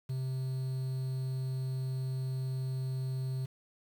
triangle tone with quantisation, 130.81 Hz, C3, in tune, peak -30 dBFS, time 0.09-3.46 s, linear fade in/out 10 ms, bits 9, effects none

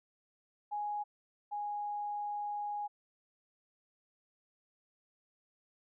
sine tone pair in turn, 830.6 / 827.1 Hz, G#5 / G#5, 0 / -7 cents, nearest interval unison, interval 7 cents, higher first, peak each -34 / -35 dBFS, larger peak first, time 0.71-1.04 / 1.51-2.88 s, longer second, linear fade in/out 20 ms, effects none

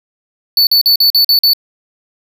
square tone bursts, 4477 Hz, C#8, 16 cents sharp, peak -7 dBFS, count 7, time 0.57-1.534 s, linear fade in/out 2 ms, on 100 ms, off 44 ms, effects none

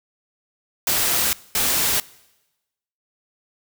white noise bursts at uneven times, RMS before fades -20 dBFS, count 2, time 0.87-1.33 / 1.55-2 s, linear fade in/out 2 ms, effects noise-tail reverb RT60 1.0 s tail -22 dB re dry

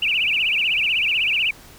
sine tone with vibrato, 2628 Hz, E7, 6 cents flat, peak -17 dBFS, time 0.02-1.51 s, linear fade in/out 5 ms, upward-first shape triangle, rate 16 Hz, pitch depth 250 cents each way, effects pink hiss -45 dBFS RMS until 1.78 s

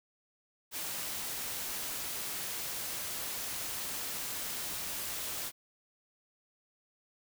white noise, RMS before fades -38 dBFS, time 0.71-5.52 s, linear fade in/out 50 ms, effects none

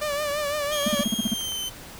sawtooth tone with vibrato, 587.3 Hz, D5, in tune, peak -21 dBFS, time 0.01-1.04 s, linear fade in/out 10 ms, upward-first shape triangle, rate 5.9 Hz, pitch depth 68 cents each way
sawtooth tone with pitch glide, 3251 to 3072 Hz, G#7 to G7, -38 to -36 cents, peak -25 dBFS, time 0.71-1.7 s, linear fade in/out 20 ms, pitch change -98 cents, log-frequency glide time 1.17-1.58 s
clicks, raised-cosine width 0.5 ms, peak -27 dBFS, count 7, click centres 0.829 / 0.911 / 0.973 / 1.05 / 1.279 / 1.411 / 1.521 s
triangle tone bursts, 220 Hz, A3, in tune, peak -18 dBFS, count 8, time 0.86-1.339 s, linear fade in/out 5 ms, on 24 ms, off 41 ms
effects pink hiss -42 dBFS RMS until 1.99 s

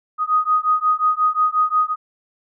sine beating tone pair, 1244.5 / 1250.1 Hz, D#6 / D#6, 0 / +8 cents, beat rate 5.6 Hz, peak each -18 dBFS, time 0.18-1.96 s, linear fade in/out 50 ms, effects none

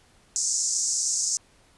white band-pass noise, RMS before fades -26 dBFS, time 0.36-1.37 s, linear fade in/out 0 ms, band 5600 to 7700 Hz, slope 48 dB/octave, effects pink hiss -59 dBFS RMS until 1.77 s + resampled to 24000 Hz

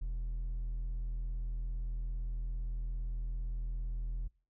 sine tone with hard clipping, 41.2 Hz, E1, in tune, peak -35 dBFS, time 0.01-4.28 s, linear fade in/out 10 ms, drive 3 dB, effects noise-tail reverb RT60 0.4 s tail -25 dB re dry

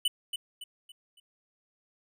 square tone with echo, 2981 Hz, F#7, 12 cents sharp, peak -24 dBFS, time 0.05-0.08 s, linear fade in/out 5 ms, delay 280 ms, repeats 4, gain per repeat -8 dB, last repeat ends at 1.2 s, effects none

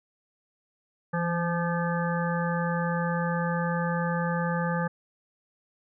harmonic tone with a mistuned harmonic, 172.2 Hz, F3, 24 cents flat, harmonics 1 / 3 / 5 / 7 / 9 / 10, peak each -27 / -32 / -34 / -35 / -37 / -37 dBFS, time 1.13-4.88 s, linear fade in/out 10 ms, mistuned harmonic 1, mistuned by -36 cents, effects none

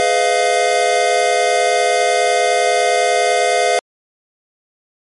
square chord, F half-diminished seventh, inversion first, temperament just, 419.1 / 502.9 / 628.6 / 698.5 Hz, Ab4 / Cb5 / Eb5 / F5, +16 / +31 / +18 / 0 cents, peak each -22 / -19 / -21 / -16 dBFS, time 0-3.79 s, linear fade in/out 0 ms, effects MP3 48 kbps

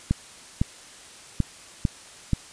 clicks, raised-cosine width 5 ms, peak -8 dBFS, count 5, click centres 0.11 / 0.615 / 1.403 / 1.852 / 2.333 s, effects white hiss -46 dBFS RMS until 2.52 s + resampled to 22050 Hz

